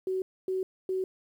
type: tone bursts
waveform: sine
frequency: 375.8 Hz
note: F#4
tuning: 27 cents sharp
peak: -27 dBFS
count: 3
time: 0.07-1.04 s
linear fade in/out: 2 ms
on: 150 ms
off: 260 ms
effects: 10-bit